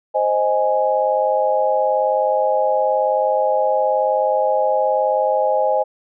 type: chord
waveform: sine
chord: Ab major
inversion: first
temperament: equal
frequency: 523.3 / 622.3 / 830.6 Hz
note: C5 / Eb5 / Ab5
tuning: 0 / 0 / 0 cents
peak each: -19 dBFS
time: 0.14-5.84 s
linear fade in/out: 20 ms
effects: none